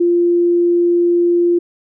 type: tone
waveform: sine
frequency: 347 Hz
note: F4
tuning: 11 cents flat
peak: -10 dBFS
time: 0-1.59 s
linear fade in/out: 10 ms
effects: none